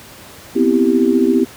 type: chord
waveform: sine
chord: C major seventh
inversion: third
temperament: equal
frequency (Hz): 246.9 / 261.6 / 329.6 / 392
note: B3 / C4 / E4 / G4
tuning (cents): 0 / 0 / 0 / 0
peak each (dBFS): -16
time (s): 0.55-1.45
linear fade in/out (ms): 20
effects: pink hiss -38 dBFS RMS until 1.56 s + high-pass 80 Hz 12 dB/octave